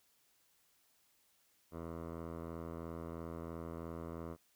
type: tone with low-pass filter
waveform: 10% pulse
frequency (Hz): 83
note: E2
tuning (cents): +12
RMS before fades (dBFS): -45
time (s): 1.71-4.37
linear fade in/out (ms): 50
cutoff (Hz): 1000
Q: 1.6
effects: white hiss -73 dBFS RMS until 4.55 s